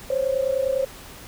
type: tone pair together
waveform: sine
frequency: 523.3 / 553.2 Hz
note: C5 / C#5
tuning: 0 / -4 cents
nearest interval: minor second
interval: 96 cents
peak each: -22 / -24 dBFS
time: 0.1-0.85 s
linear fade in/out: 5 ms
effects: pink hiss -42 dBFS RMS until 1.27 s